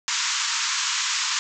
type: band-pass noise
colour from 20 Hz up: white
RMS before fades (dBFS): -25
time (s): 0.08-1.39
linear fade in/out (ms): 0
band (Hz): 920 to 7400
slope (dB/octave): 96
effects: none